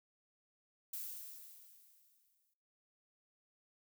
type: noise with exponential decay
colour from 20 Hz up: violet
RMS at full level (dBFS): -42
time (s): 0.93-2.54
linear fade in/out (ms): 5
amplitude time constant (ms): 350
effects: noise-tail reverb RT60 0.7 s tail -20 dB re dry